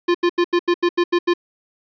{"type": "tone bursts", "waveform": "square", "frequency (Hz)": 349.2, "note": "F4", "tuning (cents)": 0, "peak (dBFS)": -14, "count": 9, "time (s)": [0.08, 1.338], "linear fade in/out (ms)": 10, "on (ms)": 66, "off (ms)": 83, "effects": ["resampled to 11025 Hz", "8-bit"]}